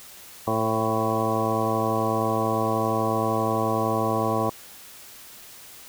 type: harmonic tone with a mistuned harmonic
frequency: 110.9 Hz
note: A2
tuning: 14 cents sharp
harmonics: 1 / 2 / 3 / 4 / 5 / 6 / 7 / 9 / 10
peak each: -30 / -30 / -30 / -30 / -30 / -30 / -30 / -30 / -30 dBFS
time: 0.47-4.5 s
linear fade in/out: 5 ms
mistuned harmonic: 5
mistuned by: -25 cents
effects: white hiss -45 dBFS RMS until 5.88 s